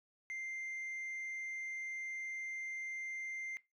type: tone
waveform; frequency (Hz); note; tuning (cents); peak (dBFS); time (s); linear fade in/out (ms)
sine; 2093; C7; 0; -37; 0.3-3.57; 0
effects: noise-tail reverb RT60 0.2 s tail -19 dB re dry + tanh soft clip ceiling -39 dBFS